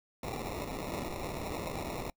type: noise with sample-and-hold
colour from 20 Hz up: violet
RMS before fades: -38 dBFS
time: 0.23-2.1 s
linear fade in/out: 2 ms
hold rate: 1575 Hz
effects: noise-tail reverb RT60 0.1 s tail -26 dB re dry